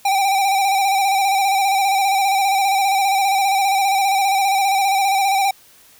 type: tone with vibrato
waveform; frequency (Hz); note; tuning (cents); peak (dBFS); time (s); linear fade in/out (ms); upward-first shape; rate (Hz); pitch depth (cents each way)
square; 784; G5; 0; -15; 0.05-5.51; 5; square; 15; 37
effects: white hiss -49 dBFS RMS until 5.99 s